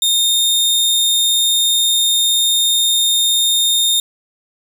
sawtooth tone, 3661 Hz, A#7, 32 cents flat, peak -9 dBFS, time 0.02-4 s, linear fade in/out 2 ms, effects none

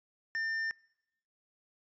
sine tone with tanh clipping, 1800 Hz, A6, 39 cents sharp, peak -33 dBFS, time 0.35-0.71 s, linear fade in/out 0 ms, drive 8 dB, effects noise-tail reverb RT60 0.9 s tail -26 dB re dry + resampled to 16000 Hz

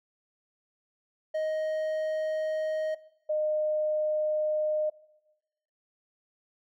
triangle / sine tone pair in turn, 625 / 612.5 Hz, D#5 / D#5, +8 / -27 cents, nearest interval unison, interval 35 cents, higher first, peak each -25 dBFS, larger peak neither, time 1.34-2.95 / 3.29-4.9 s, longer neither, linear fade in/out 10 ms, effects noise-tail reverb RT60 1.0 s tail -20 dB re dry

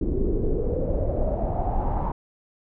brown noise with low-pass filter sweep, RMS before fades -24 dBFS, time 0.01-2.12 s, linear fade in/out 5 ms, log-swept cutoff 340 to 950 Hz, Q 6.5, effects none

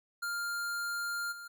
square tone with level steps, 1400 Hz, F6, 4 cents sharp, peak -34 / -44 dBFS, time 0.22-1.48 s, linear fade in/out 10 ms, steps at 1.31 s, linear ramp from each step 20 ms, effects none

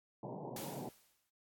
pink band-pass noise, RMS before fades -45 dBFS, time 0.23-0.89 s, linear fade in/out 2 ms, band 120 to 960 Hz, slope 96 dB/octave
white noise with exponential decay, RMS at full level -44 dBFS, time 0.56-1.3 s, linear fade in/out 5 ms, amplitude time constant 160 ms
effects AAC 64 kbps

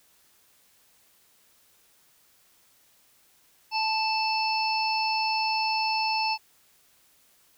harmonic tone, 880 Hz, A5, in tune, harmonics 1 / 3 / 5 / 6, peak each -26 / -30 / -33 / -32 dBFS, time 3.71-6.38 s, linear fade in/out 50 ms, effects white hiss -62 dBFS RMS until 7.57 s

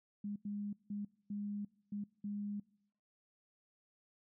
sine tone bursts at uneven times, 204.9 Hz, G#3, 23 cents flat, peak -38 dBFS, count 6, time 0.24-0.36 / 0.45-0.73 / 0.9-1.05 / 1.3-1.65 / 1.92-2.04 / 2.24-2.6 s, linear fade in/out 5 ms, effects noise-tail reverb RT60 0.8 s tail -24 dB re dry

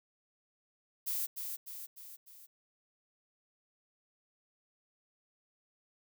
violet noise with echo, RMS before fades -35 dBFS, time 1.06-1.27 s, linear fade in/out 20 ms, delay 300 ms, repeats 4, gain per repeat -5 dB, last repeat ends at 2.47 s, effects none

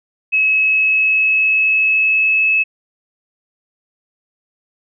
sine tone with pitch glide, 2573 to 2594 Hz, E7 to E7, -43 to -28 cents, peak -11 dBFS, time 0.32-2.64 s, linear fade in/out 20 ms, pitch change +15 cents, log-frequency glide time 0.42-2.51 s, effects none

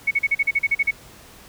sine tone bursts, 2217 Hz, C#7, in tune, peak -15 dBFS, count 11, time 0.07-0.911 s, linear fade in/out 10 ms, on 41 ms, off 39 ms, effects pink hiss -46 dBFS RMS until 1.48 s

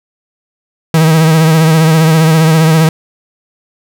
45% pulse tone with vibrato, 159.7 Hz, D#3, 45 cents sharp, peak -5 dBFS, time 0.94-2.89 s, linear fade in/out 2 ms, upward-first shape triangle, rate 15 Hz, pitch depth 54 cents each way, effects none

